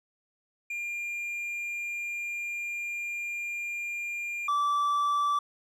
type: tone pair in turn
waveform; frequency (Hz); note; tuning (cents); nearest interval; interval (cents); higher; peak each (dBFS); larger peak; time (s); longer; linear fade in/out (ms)
triangle; 2400 / 1161.1; D7 / D6; +37 / -20; octave + minor second; 1257; first; -30 / -22; second; 0.7-4.48 / 4.48-5.39; first; 5
effects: none